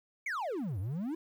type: exponential two-way sweep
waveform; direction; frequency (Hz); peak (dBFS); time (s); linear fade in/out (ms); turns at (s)
triangle; down then up; 2314 to 87.31 to 342.2; -31; 0.26-1.15; 5; 0.79
effects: 11-bit